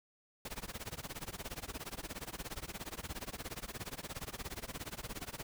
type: noise with tremolo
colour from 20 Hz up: pink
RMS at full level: -41 dBFS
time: 0.45-5.43 s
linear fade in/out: 2 ms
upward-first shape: sine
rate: 17 Hz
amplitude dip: 95%
effects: none